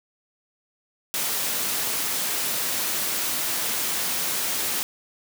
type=high-pass noise; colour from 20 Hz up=white; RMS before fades=-26 dBFS; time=1.14-4.83 s; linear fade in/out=0 ms; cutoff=130 Hz; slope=12 dB/octave; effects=none